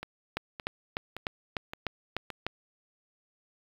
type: two click trains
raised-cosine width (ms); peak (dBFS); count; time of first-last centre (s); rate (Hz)
0.3; -21 / -14; 5 / 8; 0.03-2.303 / 0.37-2.466; 1.76 / 3.34
effects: low-pass 5000 Hz 12 dB/octave + 7-bit